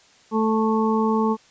harmonic tone, 220 Hz, A3, in tune, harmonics 1 / 2 / 4 / 5, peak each -20 / -23 / -26 / -27 dBFS, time 0.31-1.37 s, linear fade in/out 50 ms, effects white hiss -54 dBFS RMS until 1.5 s + resampled to 16000 Hz

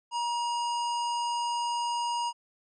harmonic tone with a mistuned harmonic, 950 Hz, A#5, 33 cents sharp, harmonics 1 / 3 / 5 / 7 / 9, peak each -28 / -38 / -42 / -45 / -47 dBFS, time 0.11-2.33 s, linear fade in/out 50 ms, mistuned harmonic 5, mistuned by +66 cents, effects none

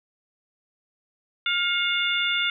harmonic tone with a mistuned harmonic, 705 Hz, F5, 16 cents sharp, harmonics 2 / 3 / 4 / 5, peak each -27 / -27 / -27 / -27 dBFS, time 1.46-2.5 s, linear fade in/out 2 ms, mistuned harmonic 3, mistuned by +38 cents, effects none

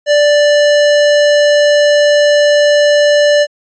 square tone, 587 Hz, D5, 1 cent flat, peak -7 dBFS, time 0.06-3.47 s, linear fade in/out 50 ms, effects resampled to 16000 Hz

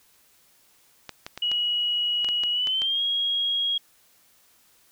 clicks, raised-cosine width 0.2 ms, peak -17 dBFS, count 9, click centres 1.093 / 1.265 / 1.376 / 1.516 / 2.246 / 2.288 / 2.436 / 2.672 / 2.819 s
sine tone with pitch glide, 2911 to 3286 Hz, F#7 to G#7, -29 to -19 cents, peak -22 dBFS, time 1.42-3.78 s, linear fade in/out 5 ms, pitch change +210 cents, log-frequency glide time 2.52-3.02 s
effects white hiss -60 dBFS RMS until 4.91 s

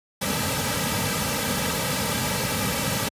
pink noise with comb filter, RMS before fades -25 dBFS, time 0.21-3.09 s, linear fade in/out 10 ms, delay 2.8 ms, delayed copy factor -0.8, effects high-pass 80 Hz 12 dB/octave + resampled to 32000 Hz

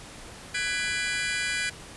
sawtooth chord, G# half-diminished seventh, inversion third, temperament just, 1495.1 / 1661.2 / 1993.5 / 2392 Hz, F#6 / G#6 / B6 / D7, +18 / 0 / +16 / +31 cents, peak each -29 / -29 / -29 / -28 dBFS, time 0.54-1.7 s, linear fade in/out 10 ms, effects pink hiss -44 dBFS RMS until 1.96 s + resampled to 24000 Hz

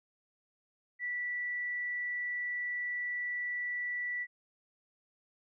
sine tone, 1960 Hz, B6, 14 cents flat, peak -33 dBFS, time 0.99-4.27 s, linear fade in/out 50 ms, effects none

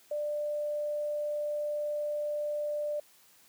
sine tone, 593 Hz, D5, 17 cents sharp, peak -30 dBFS, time 0.11-3 s, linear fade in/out 5 ms, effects white hiss -61 dBFS RMS until 3.48 s + high-pass 100 Hz 12 dB/octave

